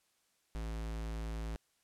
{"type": "tone", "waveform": "square", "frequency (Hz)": 55, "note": "A1", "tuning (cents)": 0, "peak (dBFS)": -38, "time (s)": [0.55, 1.56], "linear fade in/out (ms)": 0, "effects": ["white hiss -75 dBFS RMS until 1.83 s", "low-pass 11000 Hz 12 dB/octave"]}